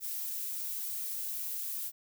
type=noise; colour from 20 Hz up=violet; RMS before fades=-37 dBFS; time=0-1.92 s; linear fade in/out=50 ms; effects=none